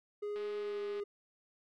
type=tone with pitch glide; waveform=triangle; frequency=414.2 to 407.6 Hz; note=G#4 to G#4; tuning=-5 to -32 cents; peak=-34 dBFS; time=0.22-1.04 s; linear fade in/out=10 ms; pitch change=-27 cents; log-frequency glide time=0.56-0.81 s
type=click train; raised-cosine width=0.3 ms; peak=-37 dBFS; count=136; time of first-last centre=0.36-1 s; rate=211 Hz
effects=none